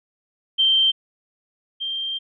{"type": "tone pair in turn", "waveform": "sine", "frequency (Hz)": [3136, 3169], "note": ["G7", "G7"], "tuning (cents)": [0, 18], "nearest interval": "unison", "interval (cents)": 18, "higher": "second", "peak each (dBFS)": [-14, -24], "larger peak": "first", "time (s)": [[0.58, 0.92], [1.8, 2.19]], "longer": "second", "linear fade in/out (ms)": 20, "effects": []}